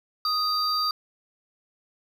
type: tone pair together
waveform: triangle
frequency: 1244.5 / 4699 Hz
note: D#6 / D8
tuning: 0 / 0 cents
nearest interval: octave + major seventh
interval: 2300 cents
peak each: -24 dBFS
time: 0.25-0.91 s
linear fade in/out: 2 ms
effects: none